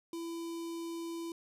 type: tone with notch filter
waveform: square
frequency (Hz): 334.4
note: E4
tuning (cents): +25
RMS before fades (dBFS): -40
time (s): 0.13-1.32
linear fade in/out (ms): 2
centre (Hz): 1700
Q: 0.95
effects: resampled to 32000 Hz